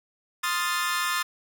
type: chord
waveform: sawtooth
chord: F dominant seventh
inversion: second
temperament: equal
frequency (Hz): 1046.5 / 1244.5 / 1396.9 / 1760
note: C6 / Eb6 / F6 / A6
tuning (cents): 0 / 0 / 0 / 0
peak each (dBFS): -27 / -26 / -29 / -26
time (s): 0.43-1.23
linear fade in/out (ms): 10
effects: none